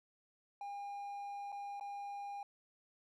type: tone with dropouts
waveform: triangle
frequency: 807 Hz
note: G#5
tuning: 50 cents flat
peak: -40 dBFS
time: 0.61-2.43 s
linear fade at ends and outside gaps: 2 ms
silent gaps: 1.52-1.525 / 1.798-1.809 s
effects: none